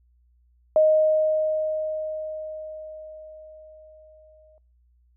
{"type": "tone with exponential decay", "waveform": "sine", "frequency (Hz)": 622.3, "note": "D#5", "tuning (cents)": 0, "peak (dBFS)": -13, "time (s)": [0.76, 4.58], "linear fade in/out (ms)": 1, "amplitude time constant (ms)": 830, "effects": ["noise-tail reverb RT60 0.4 s tail -26 dB re dry", "added 60 Hz sine -58 dBFS peak until 5.16 s"]}